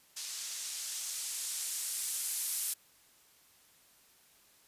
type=noise with low-pass filter sweep; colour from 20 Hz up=violet; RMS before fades=-38 dBFS; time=0.16-2.74 s; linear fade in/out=10 ms; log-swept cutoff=5800 to 11000 Hz; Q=1; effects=white hiss -64 dBFS RMS until 4.67 s + resampled to 32000 Hz